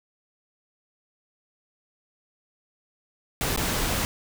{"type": "noise with dropouts", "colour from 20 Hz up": "pink", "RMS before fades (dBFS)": -26, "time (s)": [3.41, 4.05], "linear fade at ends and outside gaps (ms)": 0, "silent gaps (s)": [3.561, 3.575], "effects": []}